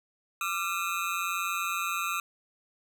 25% pulse ring-modulated tone, 1274 Hz, D#6, 41 cents sharp, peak -22 dBFS, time 0.41-2.2 s, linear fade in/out 2 ms, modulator 90.5 Hz, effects none

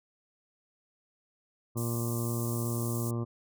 harmonic tone, 117.4 Hz, A#2, 13 cents sharp, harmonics 1 / 2 / 3 / 4 / 5 / 6 / 7 / 8 / 9 / 10, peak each -31 / -36 / -38 / -45 / -47 / -54 / -55 / -56 / -48 / -49 dBFS, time 1.75-3.25 s, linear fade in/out 20 ms
pink high-pass noise, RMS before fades -41 dBFS, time 1.77-3.11 s, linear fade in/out 5 ms, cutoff 7200 Hz, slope 24 dB/octave
effects none

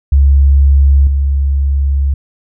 sine tone with level steps, 69.3 Hz, C#2, in tune, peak -4 / -9 dBFS, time 0.12-2.14 s, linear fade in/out 5 ms, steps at 1.07 s, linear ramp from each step 2 ms, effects none

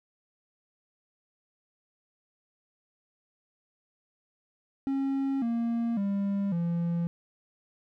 triangle tone with pitch steps, 272.1 / 232.8 / 199.19 / 170.42 Hz, C#4 / A#3 / G3 / F3, -32 / -2 / +28 / -42 cents, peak -24 dBFS, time 4.87-7.07 s, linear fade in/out 0 ms, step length 550 ms, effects none

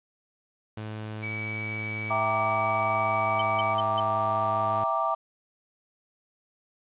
sawtooth tone with pitch glide, 108 to 105.23 Hz, A2 to G#2, -32 to +23 cents, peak -30 dBFS, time 0.77-4.84 s, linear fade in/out 5 ms, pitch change -45 cents, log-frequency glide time 1.72-4 s
sine tone, 2281 Hz, C#7, 49 cents sharp, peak -32 dBFS, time 1.22-3.75 s, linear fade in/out 20 ms
sine chord, E half-diminished seventh, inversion none, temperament equal, 659.3 / 784 / 932.3 / 1174.7 Hz, E5 / G5 / Bb5 / D6, 0 / 0 / 0 / 0 cents, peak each -29 / -31 / -31 / -27 dBFS, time 2.1-5.15 s, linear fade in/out 10 ms
sine tone bursts, 3066 Hz, G7, 39 cents flat, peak -30 dBFS, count 4, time 3.39-4 s, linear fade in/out 5 ms, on 25 ms, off 170 ms
effects resampled to 8000 Hz + 9-bit

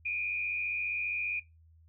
sine tone with frequency modulation, 2438 Hz, D#7, 36 cents flat, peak -30 dBFS, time 0.05-1.4 s, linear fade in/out 10 ms, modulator 95 Hz, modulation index 0.72, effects noise-tail reverb RT60 0.2 s tail -18 dB re dry + added 81 Hz sine -57 dBFS peak until 1.88 s

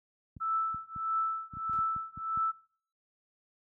clicks, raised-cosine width 5 ms, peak -33 dBFS, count 10, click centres 0.367 / 0.745 / 0.962 / 1.537 / 1.57 / 1.696 / 1.789 / 1.963 / 2.175 / 2.374 s
sine tone with tremolo, 1318.5 Hz, E6, in tune, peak -26 dBFS, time 0.4-2.52 s, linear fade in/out 20 ms, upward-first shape triangle, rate 1.6 Hz, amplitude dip 100%
brown noise with exponential decay, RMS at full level -46 dBFS, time 1.73-1.96 s, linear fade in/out 0 ms, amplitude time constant 49 ms
effects noise-tail reverb RT60 0.5 s tail -23 dB re dry + high-pass 60 Hz 12 dB/octave

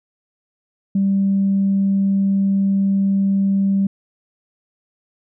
sine tone, 196 Hz, G3, in tune, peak -13 dBFS, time 0.95-3.87 s, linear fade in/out 5 ms, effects tanh soft clip ceiling -9 dBFS

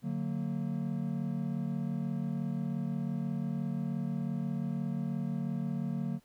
triangle chord, D augmented, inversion none, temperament just, 146.83 / 183.54 / 229.4 Hz, D3 / F#3 / A#3, 0 / -14 / -28 cents, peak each -34 dBFS, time 0.02-6.2 s, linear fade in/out 50 ms, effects pink hiss -68 dBFS RMS until 6.24 s

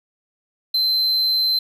triangle tone, 4090 Hz, C8, 40 cents flat, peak -15 dBFS, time 0.74-1.59 s, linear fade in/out 5 ms, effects none

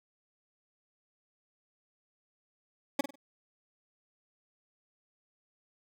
20% pulse tone with echo, 280 Hz, C#4, 18 cents sharp, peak -19 dBFS, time 2.99-3.01 s, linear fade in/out 5 ms, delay 49 ms, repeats 3, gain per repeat -11 dB, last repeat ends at 3.157 s, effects none

